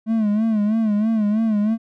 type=tone with vibrato; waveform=triangle; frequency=215.7 Hz; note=A3; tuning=34 cents flat; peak=-14 dBFS; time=0.06-1.78 s; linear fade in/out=50 ms; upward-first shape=sine; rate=3.1 Hz; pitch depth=85 cents each way; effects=none